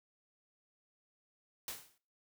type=noise with exponential decay; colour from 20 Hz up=white; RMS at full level=-39 dBFS; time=1.68-1.98 s; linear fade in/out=1 ms; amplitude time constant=65 ms; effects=noise-tail reverb RT60 0.4 s tail -20 dB re dry